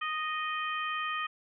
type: harmonic tone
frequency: 621 Hz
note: D#5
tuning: 3 cents flat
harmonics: 2 / 3 / 4 / 5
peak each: -33 / -37 / -39 / -41 dBFS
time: 0.01-1.27 s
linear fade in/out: 10 ms
effects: none